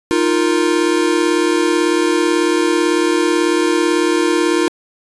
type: chord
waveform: square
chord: Eb suspended second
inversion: none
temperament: equal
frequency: 311.1 / 349.2 / 466.2 Hz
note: Eb4 / F4 / Bb4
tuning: 0 / 0 / 0 cents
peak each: -18 / -16 / -21 dBFS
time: 0.11-4.68 s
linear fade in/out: 0 ms
effects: resampled to 24000 Hz